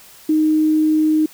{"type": "tone with quantisation", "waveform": "sine", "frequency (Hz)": 310.3, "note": "D#4", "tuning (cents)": -5, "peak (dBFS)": -12, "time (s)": [0.29, 1.26], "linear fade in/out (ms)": 5, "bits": 7, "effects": ["white hiss -44 dBFS RMS until 1.33 s"]}